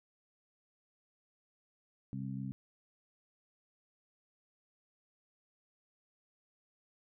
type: harmonic tone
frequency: 66.1 Hz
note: C2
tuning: 18 cents sharp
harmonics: 2 / 3 / 4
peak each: -40 / -41 / -45 dBFS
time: 2.13-2.52 s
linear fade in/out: 0 ms
effects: none